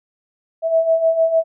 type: beating tone pair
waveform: sine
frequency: 648 / 654.6 Hz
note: E5 / E5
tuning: -30 / -12 cents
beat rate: 6.6 Hz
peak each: -20 / -14 dBFS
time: 0.62-1.44 s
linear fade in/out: 50 ms
effects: none